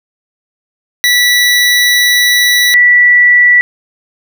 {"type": "tone pair in turn", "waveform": ["25% pulse", "sine"], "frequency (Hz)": [1957, 1957], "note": ["B6", "B6"], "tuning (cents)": [-16, -16], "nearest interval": "unison", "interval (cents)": 0, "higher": "neither", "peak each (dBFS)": -3, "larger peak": "neither", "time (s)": [[1.04, 2.74], [2.74, 3.61]], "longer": "first", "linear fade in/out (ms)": 0, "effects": []}